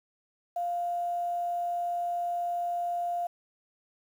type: tone with quantisation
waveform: sine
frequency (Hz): 698.5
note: F5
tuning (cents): 0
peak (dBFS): -28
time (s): 0.56-3.27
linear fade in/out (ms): 5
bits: 9
effects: none